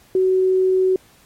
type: tone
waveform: sine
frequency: 374.5 Hz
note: F#4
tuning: 21 cents sharp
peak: -13 dBFS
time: 0.15-0.96 s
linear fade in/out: 2 ms
effects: pink hiss -52 dBFS RMS until 1.25 s + MP3 64 kbps